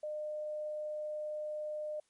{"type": "tone", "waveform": "sine", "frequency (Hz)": 606, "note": "D#5", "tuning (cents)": -46, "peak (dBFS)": -36, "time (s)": [0.03, 2], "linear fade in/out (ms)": 5, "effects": ["white hiss -75 dBFS RMS until 2.09 s", "MP3 48 kbps"]}